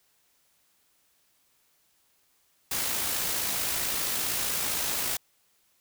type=noise with amplitude modulation; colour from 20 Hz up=white; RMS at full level=-28 dBFS; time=2.71-5.17 s; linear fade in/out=5 ms; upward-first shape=sine; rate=55.4 Hz; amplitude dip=30%; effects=white hiss -68 dBFS RMS until 5.8 s